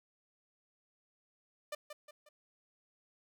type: tone with echo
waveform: sawtooth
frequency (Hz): 597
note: D5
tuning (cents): +28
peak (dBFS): -34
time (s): 1.72-1.75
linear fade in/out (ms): 5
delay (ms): 180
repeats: 3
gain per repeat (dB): -7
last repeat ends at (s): 2.29
effects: none